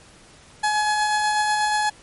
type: tone with tremolo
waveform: 30% pulse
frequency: 846 Hz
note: G#5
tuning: 32 cents sharp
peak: -15 dBFS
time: 0.63-1.9 s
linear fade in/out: 10 ms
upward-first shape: sine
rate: 8.2 Hz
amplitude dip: 25%
effects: pink hiss -49 dBFS RMS until 2.02 s + MP3 48 kbps